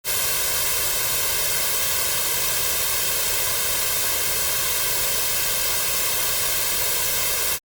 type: noise with comb filter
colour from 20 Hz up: white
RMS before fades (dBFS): -22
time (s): 0.04-7.59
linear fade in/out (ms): 50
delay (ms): 1.9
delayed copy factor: +0.8
effects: Opus 48 kbps